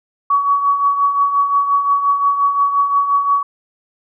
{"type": "tone with tremolo", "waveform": "sine", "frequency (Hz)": 1129, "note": "C#6", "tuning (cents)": 31, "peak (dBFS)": -9, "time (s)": [0.3, 3.43], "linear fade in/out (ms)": 5, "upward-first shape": "triangle", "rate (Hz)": 5.7, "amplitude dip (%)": 65, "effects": []}